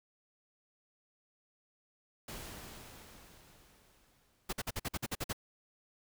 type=noise with exponential decay; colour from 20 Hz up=pink; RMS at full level=-44 dBFS; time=2.28-5.23 s; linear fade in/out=5 ms; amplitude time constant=640 ms
type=noise bursts; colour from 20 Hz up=pink; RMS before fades=-36 dBFS; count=10; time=4.49-5.331 s; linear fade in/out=10 ms; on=40 ms; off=49 ms
effects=none